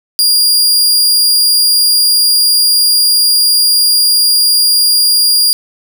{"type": "tone", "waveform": "sawtooth", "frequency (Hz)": 4821, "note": "D8", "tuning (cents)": 45, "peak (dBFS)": -4, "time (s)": [0.19, 5.53], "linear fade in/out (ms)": 0, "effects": ["7-bit"]}